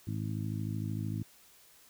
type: harmonic tone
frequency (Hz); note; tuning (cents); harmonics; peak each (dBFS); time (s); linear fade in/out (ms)
53.2; G#1; +42; 2 / 3 / 4 / 5 / 6; -35 / -39 / -41 / -43 / -45; 0.07-1.23; 5
effects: white hiss -60 dBFS RMS until 1.89 s